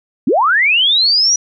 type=linear sweep; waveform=sine; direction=up; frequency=196 to 5900 Hz; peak=-9 dBFS; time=0.27-1.36 s; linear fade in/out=5 ms; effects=none